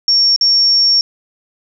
sine tone with dropouts, 5500 Hz, F8, 27 cents flat, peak -8 dBFS, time 0.08-1.01 s, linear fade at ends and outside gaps 1 ms, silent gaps 0.362-0.411 s, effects none

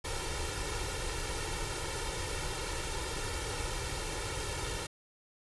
pink noise with comb filter, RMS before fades -36 dBFS, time 0.04-4.87 s, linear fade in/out 10 ms, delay 2.2 ms, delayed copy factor +0.8, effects resampled to 24000 Hz

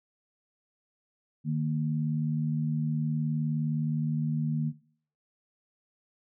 sine tone pair together, 152.1 / 231.5 Hz, D#3 / A#3, -39 / -12 cents, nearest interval perfect fifth, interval 727 cents, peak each -27 / -31 dBFS, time 1.44-4.73 s, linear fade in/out 50 ms, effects noise-tail reverb RT60 0.5 s tail -18 dB re dry

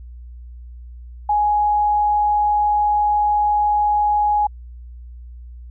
sine tone, 834 Hz, G#5, 7 cents sharp, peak -14 dBFS, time 1.29-4.47 s, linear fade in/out 5 ms, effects added 60 Hz sine -34 dBFS peak until 5.7 s

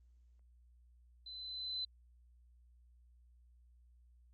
sine tone with level ramp, 4034 Hz, B7, 36 cents sharp, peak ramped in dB -47 to -36 dBFS, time 1.26-1.85 s, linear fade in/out 5 ms, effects added 60 Hz sine -62 dBFS peak until 4.33 s + Opus 32 kbps

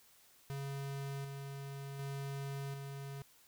square tone with tremolo, 138.59 Hz, C#3, in tune, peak -40 dBFS, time 0.5-3.22 s, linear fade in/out 0 ms, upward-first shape square, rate 0.67 Hz, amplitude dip 35%, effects white hiss -65 dBFS RMS until 3.47 s

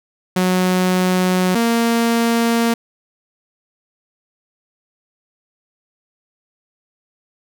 sawtooth tone pair in turn, 183.5 / 232 Hz, F#3 / A#3, -14 / -8 cents, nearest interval major third, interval 406 cents, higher second, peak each -10 dBFS, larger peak neither, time 0.36-1.55 / 1.55-2.74 s, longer neither, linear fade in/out 5 ms, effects none

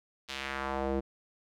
square tone with band-pass filter sweep, 67.6 Hz, C#2, 43 cents flat, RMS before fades -34 dBFS, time 0.28-1.01 s, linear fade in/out 20 ms, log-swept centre 3900 to 360 Hz, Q 1.4, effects none

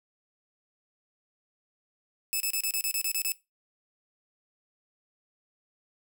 5% pulse tone bursts, 2606 Hz, E7, 20 cents flat, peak -18 dBFS, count 10, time 2.33-3.32 s, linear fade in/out 0 ms, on 72 ms, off 30 ms, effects noise-tail reverb RT60 0.2 s tail -17 dB re dry

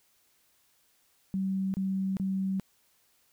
sine tone bursts, 191.6 Hz, G3, 39 cents flat, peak -27 dBFS, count 3, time 1.34-2.598 s, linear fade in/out 0 ms, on 400 ms, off 29 ms, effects white hiss -68 dBFS RMS until 3.32 s

